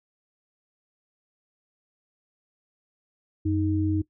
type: tone pair together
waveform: sine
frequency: 92.9 / 312.5 Hz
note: F#2 / D#4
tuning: +7 / +8 cents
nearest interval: octave + major sixth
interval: 2101 cents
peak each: -25 / -24 dBFS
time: 3.45-4.02 s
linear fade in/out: 10 ms
effects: noise-tail reverb RT60 0.1 s tail -17 dB re dry